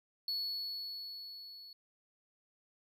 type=tone with level ramp; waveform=triangle; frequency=4400 Hz; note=C#8; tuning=14 cents flat; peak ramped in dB=-32 to -49 dBFS; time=0.28-1.73 s; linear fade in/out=2 ms; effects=none